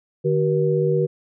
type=tone cluster; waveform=sine; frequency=152.6 / 380.3 / 476.7 Hz; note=D#3 / F#4 / A#4; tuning=-33 / +48 / +39 cents; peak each=-21 dBFS; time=0.24-1.07 s; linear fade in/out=20 ms; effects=none